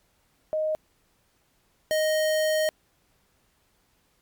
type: tone pair in turn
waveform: sine / square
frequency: 622.3 / 622.3 Hz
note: D#5 / D#5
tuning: 0 / 0 cents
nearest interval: unison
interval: 0 cents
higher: neither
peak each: -23 / -22 dBFS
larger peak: second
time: 0.53-0.75 / 1.91-2.69 s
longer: second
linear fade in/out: 0 ms
effects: pink hiss -67 dBFS RMS until 4.21 s + MP3 96 kbps